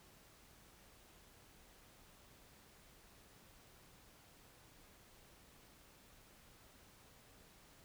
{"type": "silence", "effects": ["pink hiss -64 dBFS RMS until 7.84 s"]}